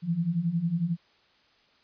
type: beating tone pair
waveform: sine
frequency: 161.9 / 172.9 Hz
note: E3 / F3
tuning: -31 / -17 cents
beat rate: 11 Hz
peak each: -30 / -26 dBFS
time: 0.02-0.97 s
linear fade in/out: 50 ms
effects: white hiss -63 dBFS RMS until 1.83 s + resampled to 11025 Hz